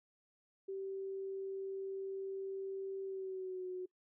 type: tone with pitch glide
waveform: sine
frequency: 387.3 to 366.8 Hz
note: G4 to F#4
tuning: -21 to -15 cents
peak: -39 dBFS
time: 0.68-3.86 s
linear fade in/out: 10 ms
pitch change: -94 cents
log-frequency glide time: 3.04-3.67 s
effects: noise-tail reverb RT60 0.1 s tail -23 dB re dry